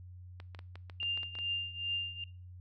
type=clicks; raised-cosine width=0.3 ms; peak=-32 dBFS; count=10; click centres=0.401 / 0.548 / 0.591 / 0.756 / 0.898 / 1.03 / 1.175 / 1.232 / 1.353 / 1.388 s
type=tone with tremolo; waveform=sine; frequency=2798 Hz; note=F7; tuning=3 cents sharp; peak=-30 dBFS; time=1-2.24 s; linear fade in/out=2 ms; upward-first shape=triangle; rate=2.4 Hz; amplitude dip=85%
effects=noise-tail reverb RT60 0.4 s tail -22 dB re dry + added 90 Hz sine -47 dBFS peak until 2.6 s